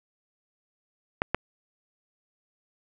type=clicks; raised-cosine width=0.5 ms; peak=-8 dBFS; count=2; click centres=1.219 / 1.346 s; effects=none